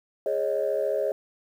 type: chord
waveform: sine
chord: Ab suspended fourth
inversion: none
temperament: equal with one note detuned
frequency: 415.3 / 548 / 622.3 Hz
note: Ab4 / Db5 / Eb5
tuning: 0 / -20 / 0 cents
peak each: -28 / -26 / -27 dBFS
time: 0.26-1.12 s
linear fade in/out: 2 ms
effects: tanh soft clip ceiling -16 dBFS + 9-bit